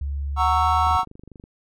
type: tone with pitch glide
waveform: sine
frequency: 70.4 to 77.22 Hz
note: C#2 to D#2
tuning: +27 to -13 cents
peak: -24 dBFS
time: 0.01-0.97 s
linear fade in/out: 5 ms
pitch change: +160 cents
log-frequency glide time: 0.37-0.66 s
type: chord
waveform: triangle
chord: F# dominant seventh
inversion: none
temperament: equal with one note detuned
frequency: 740 / 924.8 / 1108.7 / 1318.5 Hz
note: F#5 / A#5 / C#6 / E6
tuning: 0 / -14 / 0 / 0 cents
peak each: -21 dBFS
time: 0.36-1.05 s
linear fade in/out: 50 ms
type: click train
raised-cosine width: 3 ms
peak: -30 dBFS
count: 15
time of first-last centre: 0.87-1.439 s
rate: 24.6 Hz
effects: none